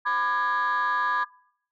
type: chord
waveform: sine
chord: G# diminished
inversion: first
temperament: just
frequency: 996.7 / 1196.1 / 1661.2 Hz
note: B5 / D6 / G#6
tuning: +16 / +31 / 0 cents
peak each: -25 dBFS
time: 0.05-1.25 s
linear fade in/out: 20 ms
effects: noise-tail reverb RT60 0.7 s tail -25 dB re dry + tanh soft clip ceiling -18 dBFS